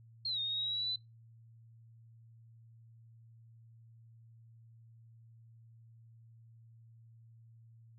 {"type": "linear two-way sweep", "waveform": "sine", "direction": "down then up", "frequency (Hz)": [4300, 3672, 4025], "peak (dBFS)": -33, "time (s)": [0.25, 0.96], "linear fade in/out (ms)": 5, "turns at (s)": 0.4, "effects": ["noise-tail reverb RT60 0.2 s tail -25 dB re dry", "added 114 Hz sine -56 dBFS peak until 7.98 s"]}